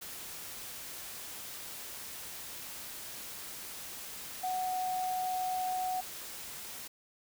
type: tone in noise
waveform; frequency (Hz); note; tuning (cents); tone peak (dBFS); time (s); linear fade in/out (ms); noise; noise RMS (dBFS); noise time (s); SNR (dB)
sine; 740; F#5; 0; -31; 4.43-6.01; 10; white; -44; 0.01-6.88; +10
effects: none